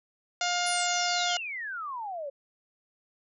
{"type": "harmonic tone", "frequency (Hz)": 708, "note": "F5", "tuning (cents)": 23, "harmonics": [1, 2, 3, 4, 5, 6, 7, 8, 9, 10], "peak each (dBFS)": [-30, -33, -35, -36, -37, -38, -38, -39, -40, -40], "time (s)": [0.41, 1.37], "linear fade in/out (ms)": 2}
{"type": "exponential sweep", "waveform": "sine", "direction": "down", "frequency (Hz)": [10450, 540], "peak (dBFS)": -33, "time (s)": [0.66, 2.3], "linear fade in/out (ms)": 10}
{"effects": []}